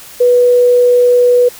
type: tone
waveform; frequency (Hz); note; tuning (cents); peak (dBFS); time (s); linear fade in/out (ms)
sine; 490.4; B4; -12; -5; 0.2-1.49; 10
effects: white hiss -34 dBFS RMS until 1.59 s